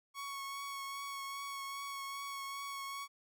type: tone with vibrato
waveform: sawtooth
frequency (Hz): 1108.7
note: C#6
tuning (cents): 0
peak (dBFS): -37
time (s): 0.14-3.08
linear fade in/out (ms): 50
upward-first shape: triangle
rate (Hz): 2.5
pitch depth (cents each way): 20
effects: none